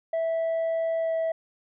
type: tone with pitch glide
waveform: sine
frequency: 656 to 651.8 Hz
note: E5 to E5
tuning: -9 to -20 cents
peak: -21 dBFS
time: 0.13-1.32 s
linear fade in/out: 5 ms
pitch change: -11 cents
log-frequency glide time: 0.99-1.13 s
effects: tanh soft clip ceiling -23 dBFS